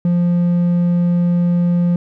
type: tone with hard clipping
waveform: sine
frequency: 174.61 Hz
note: F3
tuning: in tune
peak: -13 dBFS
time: 0.05-1.96 s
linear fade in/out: 2 ms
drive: 3 dB
effects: none